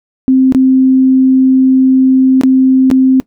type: tone with dropouts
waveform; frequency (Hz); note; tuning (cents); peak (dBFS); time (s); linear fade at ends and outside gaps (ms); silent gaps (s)
sine; 261.6; C4; 0; -4; 0.28-3.2; 0; 0.523-0.548 / 2.412-2.435 / 2.902-2.913
effects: noise-tail reverb RT60 0.1 s tail -20 dB re dry